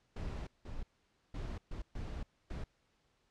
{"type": "noise bursts at uneven times", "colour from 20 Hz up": "brown", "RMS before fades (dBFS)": -41, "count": 6, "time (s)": [[0.16, 0.47], [0.65, 0.83], [1.34, 1.58], [1.71, 1.82], [1.95, 2.23], [2.5, 2.64]], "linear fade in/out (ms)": 5, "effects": ["pink hiss -75 dBFS RMS until 3.3 s", "low-pass 6000 Hz 12 dB/octave"]}